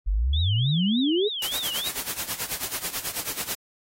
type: exponential sweep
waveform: sine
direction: up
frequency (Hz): 43.65 to 441.3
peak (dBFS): -20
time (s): 0.06-1.29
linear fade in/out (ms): 20
type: tone with vibrato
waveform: sine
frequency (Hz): 3317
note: G#7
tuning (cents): -3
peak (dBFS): -28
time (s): 0.33-1.89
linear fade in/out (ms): 5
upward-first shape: triangle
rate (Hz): 3.4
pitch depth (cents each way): 280
type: noise with tremolo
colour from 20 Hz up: white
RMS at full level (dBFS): -28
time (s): 1.42-3.55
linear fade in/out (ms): 2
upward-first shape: sine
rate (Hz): 9.2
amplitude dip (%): 80
effects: AAC 48 kbps